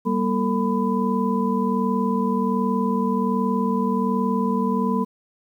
sine tone cluster, 195.1 / 236.4 / 449.2 / 1000 Hz, G3 / A#3 / A4 / B5, -8 / +24 / +36 / +21 cents, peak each -23 / -23 / -27 / -26 dBFS, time 0.05-5.05 s, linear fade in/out 20 ms, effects 9-bit

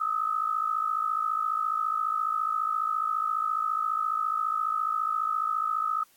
sine tone pair together, 1244.5 / 1299.1 Hz, D#6 / E6, 0 / -26 cents, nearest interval minor second, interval 74 cents, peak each -28 dBFS, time 0-6.04 s, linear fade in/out 10 ms, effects white hiss -62 dBFS RMS until 6.16 s + AAC 64 kbps

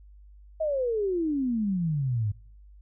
sine exponential sweep, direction down, 648 to 100 Hz, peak -24 dBFS, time 0.6-2.32 s, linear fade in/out 10 ms, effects noise-tail reverb RT60 0.6 s tail -25 dB re dry + added 50 Hz sine -48 dBFS peak until 2.81 s

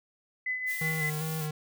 sine tone with tremolo, 2014 Hz, B6, 33 cents sharp, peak -27 dBFS, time 0.46-1.1 s, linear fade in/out 5 ms, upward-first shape triangle, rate 5.5 Hz, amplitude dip 60%
blue noise, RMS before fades -40 dBFS, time 0.66-1.49 s, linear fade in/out 50 ms
square tone with vibrato, 155.56 Hz, D#3, in tune, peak -32 dBFS, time 0.81-1.51 s, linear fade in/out 5 ms, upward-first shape square, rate 2.5 Hz, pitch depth 32 cents each way
effects none

